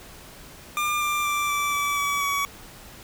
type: tone with pitch steps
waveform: 25% pulse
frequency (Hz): 1199 / 1187.3 / 1175.7 / 1164.2 / 1152.8 / 1141.6 / 1130.4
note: D6 / D6 / D6 / D6 / D6 / D6 / C#6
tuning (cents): +36 / +19 / +2 / -15 / -33 / -49 / +34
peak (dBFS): -19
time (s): 0.77-2.45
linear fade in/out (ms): 0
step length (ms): 240
effects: pink hiss -45 dBFS RMS until 3.03 s